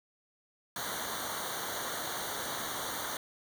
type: noise with comb filter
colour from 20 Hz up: pink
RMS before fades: -37 dBFS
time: 0.76-3.17 s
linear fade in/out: 2 ms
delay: 0.39 ms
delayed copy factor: -1
effects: none